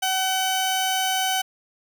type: tone pair together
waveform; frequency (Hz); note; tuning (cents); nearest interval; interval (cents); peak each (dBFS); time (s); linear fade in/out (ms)
sawtooth; 757 / 1514; F#5 / F#6; +39 / +39; octave; 1200; -19 / -19; 0.02-1.42; 10
effects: none